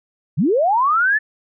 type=linear sweep; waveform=sine; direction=up; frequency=115.5 to 1781 Hz; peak=-13 dBFS; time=0.37-1.19 s; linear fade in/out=20 ms; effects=none